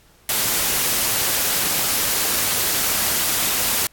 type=noise; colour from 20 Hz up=white; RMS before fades=-20 dBFS; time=0.29-3.87 s; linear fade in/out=2 ms; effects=pink hiss -54 dBFS RMS until 3.92 s + AAC 64 kbps